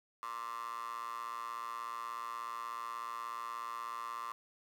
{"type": "tone with high-pass filter", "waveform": "15% pulse", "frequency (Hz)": 116.54, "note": "A#2", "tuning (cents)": 0, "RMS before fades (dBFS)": -42, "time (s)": [0.23, 4.32], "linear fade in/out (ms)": 0, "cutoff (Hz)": 1100, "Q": 9.5, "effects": []}